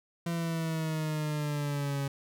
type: exponential sweep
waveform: 40% pulse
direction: down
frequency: 169.9 to 138.4 Hz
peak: -29 dBFS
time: 0.26-2.08 s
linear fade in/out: 5 ms
effects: none